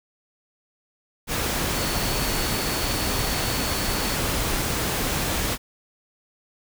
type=tone in noise; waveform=sine; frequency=4435 Hz; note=C#8; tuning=in tune; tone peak=-34 dBFS; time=1.72-4.18 s; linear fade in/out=50 ms; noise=pink; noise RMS=-25 dBFS; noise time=1.27-5.58 s; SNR=-12 dB; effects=none